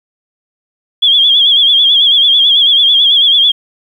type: tone with vibrato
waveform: sine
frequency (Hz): 3322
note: G#7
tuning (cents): 0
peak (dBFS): -5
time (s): 1.02-3.52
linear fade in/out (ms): 10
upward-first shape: sine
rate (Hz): 9.1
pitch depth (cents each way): 75
effects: 7-bit